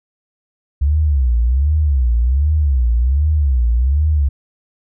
sine tone with vibrato, 67 Hz, C2, 42 cents sharp, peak -11 dBFS, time 0.81-4.29 s, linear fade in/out 10 ms, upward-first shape sine, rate 1.3 Hz, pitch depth 250 cents each way, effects none

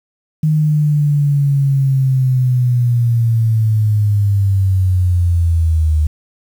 sine linear sweep, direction down, 155.56 to 75.7 Hz, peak -10 dBFS, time 0.43-6.07 s, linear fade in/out 5 ms, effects 7-bit

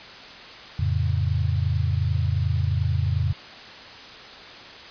sine chord, F augmented, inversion none, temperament equal, 87.31 / 110 / 138.59 Hz, F2 / A2 / C#3, 0 / 0 / 0 cents, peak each -23 / -25 / -26 dBFS, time 0.79-3.33 s, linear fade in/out 5 ms, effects white hiss -41 dBFS RMS until 4.9 s + resampled to 11025 Hz

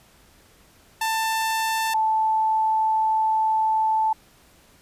sawtooth / sine tone pair in turn, 889 / 876.8 Hz, A5 / A5, +18 / -6 cents, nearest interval unison, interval 24 cents, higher first, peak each -18 dBFS, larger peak neither, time 1.01-1.94 / 1.94-4.13 s, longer second, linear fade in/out 5 ms, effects pink hiss -55 dBFS RMS until 4.81 s + resampled to 32000 Hz

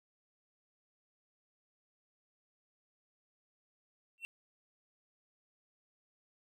triangle tone with exponential growth, 2709 Hz, E7, 47 cents sharp, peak -34 dBFS, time 4.18-4.25 s, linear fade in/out 0 ms, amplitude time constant 15 ms, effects none

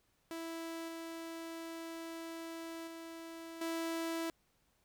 sawtooth tone with level steps, 329.6 Hz, E4, in tune, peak -37 / -39 / -42 / -32 dBFS, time 0.31-4.3 s, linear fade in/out 0 ms, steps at 0.88 / 2.87 / 3.61 s, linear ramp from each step 5 ms, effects pink hiss -75 dBFS RMS until 4.84 s

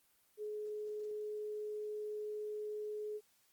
sine tone, 423.1 Hz, G#4, 32 cents sharp, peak -39 dBFS, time 0.37-3.21 s, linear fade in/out 50 ms, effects white hiss -72 dBFS RMS until 3.52 s + Opus 24 kbps

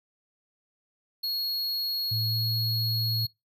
square tone, 4318 Hz, C#8, 46 cents flat, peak -28 dBFS, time 1.23-3.27 s, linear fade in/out 10 ms
sine tone with pitch glide, 112.5 to 114.47 Hz, A2 to A#2, +39 to -31 cents, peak -28 dBFS, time 2.11-3.26 s, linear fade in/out 10 ms, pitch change +30 cents, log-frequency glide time 2.22-2.42 s
effects noise-tail reverb RT60 0.2 s tail -23 dB re dry

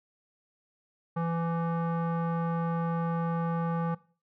square tone with low-pass filter, 167.3 Hz, E3, 26 cents sharp, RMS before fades -30 dBFS, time 1.16-3.95 s, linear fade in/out 10 ms, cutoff 1100 Hz, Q 2.7, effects noise-tail reverb RT60 0.4 s tail -20 dB re dry

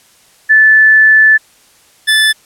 sine / 25% pulse tone pair in turn, 1747 / 1747 Hz, A6 / A6, -13 / -13 cents, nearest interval unison, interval 0 cents, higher neither, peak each -3 dBFS, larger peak neither, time 0.49-1.38 / 2.07-2.33 s, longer first, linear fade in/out 20 ms, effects white hiss -47 dBFS RMS until 2.45 s + low-pass 11000 Hz 12 dB/octave

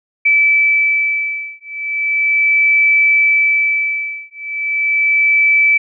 sine beating tone pair, 2311 / 2311.37 Hz, D7 / D7, -28 / -28 cents, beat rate 0.37 Hz, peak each -14 dBFS, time 0.25-5.78 s, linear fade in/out 10 ms, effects none

